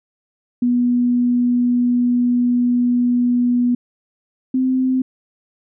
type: tone pair in turn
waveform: sine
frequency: 244.1 / 258.6 Hz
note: B3 / C4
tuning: -20 / -20 cents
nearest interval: minor second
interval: 100 cents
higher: second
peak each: -13 / -14 dBFS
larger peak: first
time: 0.62-3.75 / 4.54-5.02 s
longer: first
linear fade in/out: 5 ms
effects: none